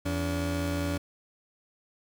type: tone pair together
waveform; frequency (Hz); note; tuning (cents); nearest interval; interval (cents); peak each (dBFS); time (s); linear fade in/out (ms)
30% pulse; 84.9 / 285.6; F2 / D4; -48 / -48; octave + major sixth; 2100; -28; 0.05-0.98; 10
effects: none